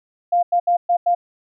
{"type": "tone bursts at uneven times", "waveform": "sine", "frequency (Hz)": 700, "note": "F5", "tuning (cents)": 4, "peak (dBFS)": -13, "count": 5, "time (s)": [[0.32, 0.43], [0.52, 0.6], [0.67, 0.77], [0.89, 0.97], [1.06, 1.15]], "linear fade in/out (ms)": 10, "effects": []}